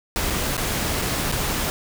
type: noise with dropouts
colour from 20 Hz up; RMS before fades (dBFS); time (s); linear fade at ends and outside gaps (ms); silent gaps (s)
pink; -24; 0.16-1.7; 0; 0.301-0.305 / 0.568-0.578 / 1.017-1.021 / 1.316-1.323
effects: none